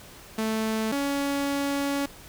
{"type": "tone pair in turn", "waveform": "sawtooth", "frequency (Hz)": [220, 280.9], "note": ["A3", "C#4"], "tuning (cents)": [0, 23], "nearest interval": "major third", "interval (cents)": 423, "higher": "second", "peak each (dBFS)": -21, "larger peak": "neither", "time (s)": [[0.38, 0.92], [0.92, 2.06]], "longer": "second", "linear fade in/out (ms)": 5, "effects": ["pink hiss -47 dBFS RMS until 2.28 s"]}